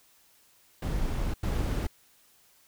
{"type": "noise bursts at uneven times", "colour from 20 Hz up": "brown", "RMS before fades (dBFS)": -29, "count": 2, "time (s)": [[0.82, 1.34], [1.43, 1.87]], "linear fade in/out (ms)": 5, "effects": ["white hiss -62 dBFS RMS until 2.67 s"]}